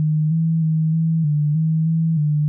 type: tone with pitch steps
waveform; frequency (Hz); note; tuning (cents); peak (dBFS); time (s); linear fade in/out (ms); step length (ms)
sine; 154 / 162.7 / 158.5 / 162.3 / 148.8 / 159.4 / 162.6 / 149.6; D#3 / E3 / D#3 / E3 / D3 / D#3 / E3 / D3; -17 / -22 / +32 / -27 / +23 / +42 / -23 / +32; -15; 0-2.48; 0; 310
effects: none